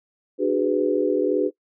sine chord, G# half-diminished seventh, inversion second, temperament just, 299 / 373.8 / 415.3 / 498.4 Hz, D4 / F#4 / G#4 / B4, +31 / +18 / 0 / +16 cents, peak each -24 / -23 / -24 / -24 dBFS, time 0.38-1.51 s, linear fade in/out 50 ms, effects noise-tail reverb RT60 0.1 s tail -22 dB re dry

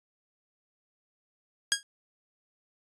10% pulse tone with exponential decay, 1636 Hz, G#6, 26 cents flat, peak -10 dBFS, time 1.72-1.83 s, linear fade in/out 0 ms, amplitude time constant 23 ms, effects resampled to 22050 Hz

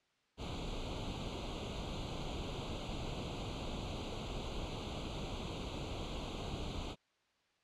pink noise with comb filter, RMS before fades -41 dBFS, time 0.37-6.96 s, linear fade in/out 50 ms, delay 0.28 ms, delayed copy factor +1, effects white hiss -75 dBFS RMS until 7.63 s + low-pass 4000 Hz 12 dB/octave

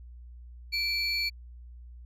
triangle tone pair together, 2336 / 4410 Hz, D7 / C#8, -10 / -10 cents, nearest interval major seventh, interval 1100 cents, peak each -29 / -28 dBFS, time 0.72-1.3 s, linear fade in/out 20 ms, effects added 60 Hz sine -44 dBFS peak until 2.05 s + resampled to 32000 Hz

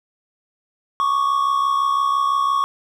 triangle tone pair together, 1108.8 / 1174.7 Hz, C#6 / D6, 0 / 0 cents, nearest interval minor second, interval 100 cents, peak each -15 / -22 dBFS, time 1-2.64 s, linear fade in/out 0 ms, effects none

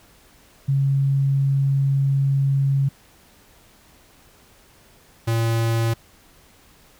sine / square tone pair in turn, 137.5 / 114.43 Hz, C#3 / A#2, -14 / -32 cents, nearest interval minor third, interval 318 cents, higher first, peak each -16 / -19 dBFS, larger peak first, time 0.68-2.89 / 5.27-5.94 s, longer first, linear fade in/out 10 ms, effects pink hiss -53 dBFS RMS until 6.99 s

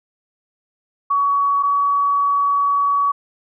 sine tone pair in turn, 1127 / 1132.4 Hz, C#6 / C#6, +28 / +37 cents, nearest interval unison, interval 9 cents, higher second, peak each -14 dBFS, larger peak neither, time 1.1-1.63 / 1.63-3.12 s, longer second, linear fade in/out 10 ms, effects none

